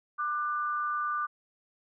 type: tone pair together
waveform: sine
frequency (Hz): 1191.1 / 1480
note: D6 / F#6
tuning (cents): +24 / 0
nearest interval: major third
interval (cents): 376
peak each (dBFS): -29 / -35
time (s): 0.18-1.27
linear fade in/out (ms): 20
effects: none